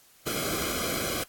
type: noise with comb filter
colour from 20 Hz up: pink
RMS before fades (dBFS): -30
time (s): 0.26-1.24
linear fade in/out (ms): 10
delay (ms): 1.1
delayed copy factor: -1
effects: white hiss -58 dBFS RMS until 1.28 s + AAC 64 kbps